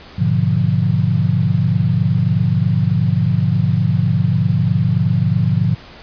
sine chord, G# diminished seventh, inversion none, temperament equal, 103.83 / 123.47 / 146.83 / 174.61 Hz, G#2 / B2 / D3 / F3, 0 / 0 / 0 / 0 cents, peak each -18 dBFS, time 0.18-5.75 s, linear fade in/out 10 ms, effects pink hiss -39 dBFS RMS until 6.02 s + resampled to 11025 Hz

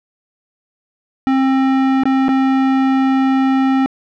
square tone with dropouts, 265.9 Hz, C4, 28 cents sharp, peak -12 dBFS, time 1.27-3.86 s, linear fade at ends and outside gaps 0 ms, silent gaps 2.035-2.055 / 2.283-2.29 s, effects low-pass 2000 Hz 12 dB/octave

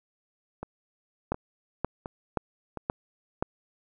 two click trains, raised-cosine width 1 ms, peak -12 / -21 dBFS, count 5 / 4, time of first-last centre 1.32-3.425 / 0.63-2.773 s, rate 1.9 / 1.4 Hz, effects none

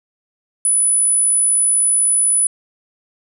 sine tone, 9956 Hz, D#9, in tune, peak -11 dBFS, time 0.65-2.47 s, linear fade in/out 2 ms, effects tanh soft clip ceiling -7 dBFS

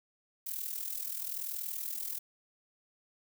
violet noise with amplitude modulation, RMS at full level -35 dBFS, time 0.46-2.19 s, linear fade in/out 10 ms, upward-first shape sine, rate 40.9 Hz, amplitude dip 70%, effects none

